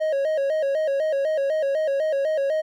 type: tone with vibrato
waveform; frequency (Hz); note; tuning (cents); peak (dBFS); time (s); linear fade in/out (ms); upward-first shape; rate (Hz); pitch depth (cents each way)
triangle; 587.3; D5; 0; -18; 0-2.62; 20; square; 4; 110
effects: none